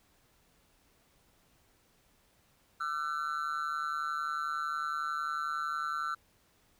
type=tone with amplitude modulation; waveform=triangle; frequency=1348 Hz; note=E6; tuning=38 cents sharp; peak=-26 dBFS; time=2.8-6.15 s; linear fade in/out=10 ms; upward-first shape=sine; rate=151 Hz; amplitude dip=95%; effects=pink hiss -68 dBFS RMS until 6.79 s